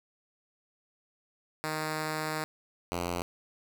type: tone pair in turn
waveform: 5% pulse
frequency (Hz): 155.56 / 87.2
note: D#3 / F2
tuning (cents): 0 / -2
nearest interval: minor seventh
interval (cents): 1002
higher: first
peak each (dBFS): -20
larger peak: neither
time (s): 1.64-2.44 / 2.92-3.22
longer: first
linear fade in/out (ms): 0
effects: none